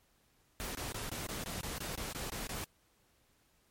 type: noise bursts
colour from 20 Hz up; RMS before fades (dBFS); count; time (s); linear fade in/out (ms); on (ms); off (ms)
pink; -40; 12; 0.6-2.642; 0; 150; 22
effects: pink hiss -71 dBFS RMS until 3.7 s + MP3 64 kbps